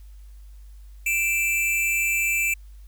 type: tone pair together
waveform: square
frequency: 2351 / 2644 Hz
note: D7 / E7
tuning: +1 / +5 cents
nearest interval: major second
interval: 204 cents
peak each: -23 / -26 dBFS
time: 1.06-2.54 s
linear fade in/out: 5 ms
effects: added 50 Hz sine -41 dBFS peak until 2.87 s + white hiss -63 dBFS RMS until 2.87 s